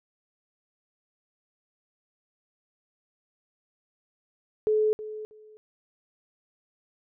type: tone with echo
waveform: sine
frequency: 429.5 Hz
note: A4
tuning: 42 cents flat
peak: -20 dBFS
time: 4.67-4.93 s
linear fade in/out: 0 ms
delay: 320 ms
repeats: 2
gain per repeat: -14 dB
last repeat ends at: 5.57 s
effects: none